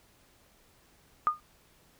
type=tone with exponential decay; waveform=sine; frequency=1222 Hz; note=D#6; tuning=32 cents flat; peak=-18 dBFS; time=1.27-1.4 s; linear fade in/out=0 ms; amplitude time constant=28 ms; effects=pink hiss -63 dBFS RMS until 1.99 s